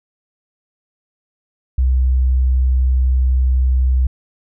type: tone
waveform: sine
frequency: 64 Hz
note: C2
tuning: 38 cents flat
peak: -11 dBFS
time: 1.78-4.07 s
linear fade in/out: 5 ms
effects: none